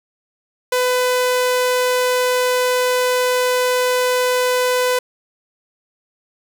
sawtooth tone, 501 Hz, B4, 25 cents sharp, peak -11 dBFS, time 0.72-4.99 s, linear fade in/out 5 ms, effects 7-bit

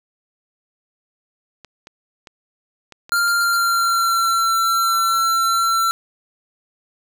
clicks, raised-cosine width 0.2 ms, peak -22 dBFS, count 6, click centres 1.647 / 1.871 / 2.272 / 2.923 / 3.094 / 3.278 s
square tone with pitch glide, 1394 to 1350.4 Hz, F6 to E6, -4 to +41 cents, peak -16 dBFS, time 3.12-5.91 s, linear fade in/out 0 ms, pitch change -55 cents, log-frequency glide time 3.35-4.35 s
15% pulse tone bursts, 4526 Hz, C#8, 35 cents sharp, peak -23 dBFS, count 4, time 3.16-3.565 s, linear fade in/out 0 ms, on 33 ms, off 91 ms
effects none

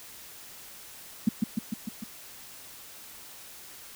sine tone with echo, 218.6 Hz, A3, 11 cents flat, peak -17 dBFS, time 1.27-1.29 s, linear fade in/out 5 ms, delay 150 ms, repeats 5, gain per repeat -3 dB, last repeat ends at 2.04 s, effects white hiss -47 dBFS RMS until 3.95 s

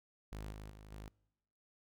sawtooth tone with level steps, 52.1 Hz, G#1, 6 cents sharp, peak -39 / -43 / -49 / -43 dBFS, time 0.32-1.08 s, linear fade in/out 0 ms, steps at 0.52 / 0.7 / 0.91 s, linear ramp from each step 2 ms, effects noise-tail reverb RT60 1.0 s tail -25 dB re dry

